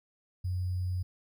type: tone with sample-and-hold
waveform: sine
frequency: 91 Hz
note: F#2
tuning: 28 cents flat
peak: -29 dBFS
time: 0.44-1.03 s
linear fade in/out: 10 ms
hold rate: 4900 Hz
effects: none